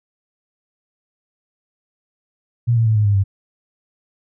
sine tone with pitch steps, 118.7 / 114.26 / 109.99 / 105.87 / 101.91 / 98.1 Hz, A#2 / A#2 / A2 / G#2 / G#2 / G2, +32 / -34 / 0 / +34 / -32 / +2 cents, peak -12 dBFS, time 2.67-3.24 s, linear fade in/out 20 ms, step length 95 ms, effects none

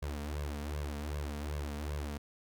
sawtooth tone with flanger, 73.42 Hz, D2, in tune, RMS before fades -38 dBFS, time 0.02-2.18 s, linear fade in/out 10 ms, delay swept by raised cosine 1.8 to 4.4 ms, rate 2.6 Hz, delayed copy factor +1, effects none

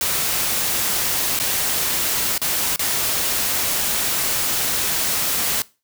white noise with dropouts, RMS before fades -21 dBFS, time 0.01-5.62 s, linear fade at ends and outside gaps 1 ms, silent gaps 1.39-1.399 / 2.379-2.416 / 2.76-2.793 s, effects noise-tail reverb RT60 0.3 s tail -21 dB re dry

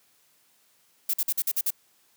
violet noise bursts, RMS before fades -25 dBFS, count 7, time 1.09-1.706 s, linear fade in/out 5 ms, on 46 ms, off 49 ms, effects white hiss -64 dBFS RMS until 2.16 s + high-pass 100 Hz 12 dB/octave

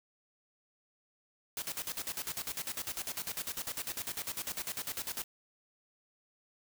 white noise with tremolo, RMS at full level -37 dBFS, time 1.57-5.24 s, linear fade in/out 2 ms, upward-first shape square, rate 10 Hz, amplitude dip 80%, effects none

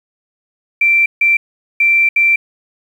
sine tone bursts at uneven times, 2349 Hz, D7, in tune, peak -8 dBFS, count 4, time 0.81-1.06 / 1.21-1.37 / 1.8-2.09 / 2.16-2.36 s, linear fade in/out 5 ms, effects 7-bit

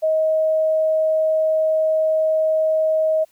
sine tone, 631 Hz, D#5, 24 cents sharp, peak -15 dBFS, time 0.02-3.25 s, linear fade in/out 20 ms, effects white hiss -60 dBFS RMS until 3.31 s

